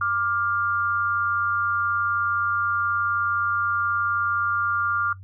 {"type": "tone pair together", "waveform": "sine", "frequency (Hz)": [1183, 1402], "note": ["D6", "F6"], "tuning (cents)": [12, 6], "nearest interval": "minor third", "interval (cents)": 294, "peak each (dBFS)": [-24, -23], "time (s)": [0.01, 5.13], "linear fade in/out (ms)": 5, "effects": ["noise-tail reverb RT60 0.1 s tail -19 dB re dry", "added 95 Hz sine -39 dBFS peak until 5.23 s"]}